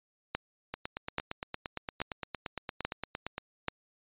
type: two click trains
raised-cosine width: 0.3 ms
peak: -19 / -14 dBFS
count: 24 / 5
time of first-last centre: 0.74-3.381 / 0.35-3.683 s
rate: 8.71 / 1.2 Hz
effects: resampled to 8000 Hz